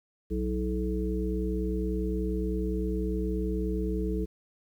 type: harmonic tone with a mistuned harmonic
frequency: 61.74 Hz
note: B1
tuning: in tune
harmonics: 1 / 3 / 5 / 7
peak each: -30 / -33 / -34 / -34 dBFS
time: 0.3-4.26 s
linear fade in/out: 20 ms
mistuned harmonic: 5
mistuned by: +75 cents
effects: 10-bit